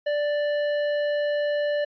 sine tone with tanh clipping, 587.3 Hz, D5, in tune, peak -24 dBFS, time 0.06-1.85 s, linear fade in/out 10 ms, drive 13 dB, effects resampled to 11025 Hz

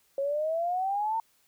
sine exponential sweep, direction up, 543 to 915 Hz, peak -26 dBFS, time 0.18-1.2 s, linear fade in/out 2 ms, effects white hiss -67 dBFS RMS until 1.47 s

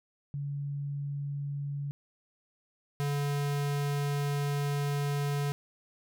sine / square tone pair in turn, 142.2 / 143.35 Hz, C#3 / D3, +45 / -42 cents, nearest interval unison, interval 13 cents, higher second, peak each -32 / -29 dBFS, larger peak second, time 0.34-1.91 / 3-5.52 s, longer second, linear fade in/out 0 ms, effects none

